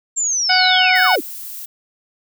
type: linear sweep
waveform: sine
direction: down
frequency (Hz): 7459 to 217.1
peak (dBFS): -16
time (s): 0.16-1.21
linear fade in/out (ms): 20
type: harmonic tone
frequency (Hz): 740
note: F#5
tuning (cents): 0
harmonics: 1 / 2 / 3 / 4 / 5 / 6 / 7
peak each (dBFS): -17 / -17 / -19 / -23 / -27 / -28 / -23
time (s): 0.49-1.16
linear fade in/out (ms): 10
type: tone with exponential growth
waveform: triangle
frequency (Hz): 1735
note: A6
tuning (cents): -25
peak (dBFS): -20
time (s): 0.91-1.07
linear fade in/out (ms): 5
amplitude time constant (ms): 34
type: noise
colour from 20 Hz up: violet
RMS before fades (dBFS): -31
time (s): 0.95-1.66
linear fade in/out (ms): 10
effects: none